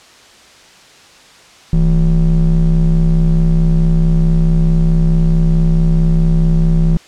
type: ring-modulated tone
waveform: triangle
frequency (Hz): 98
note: G2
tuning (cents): 0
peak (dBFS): -3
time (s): 1.73-6.97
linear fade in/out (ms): 0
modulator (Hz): 65.7
effects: white hiss -42 dBFS RMS until 7.07 s + low-pass 6000 Hz 12 dB/octave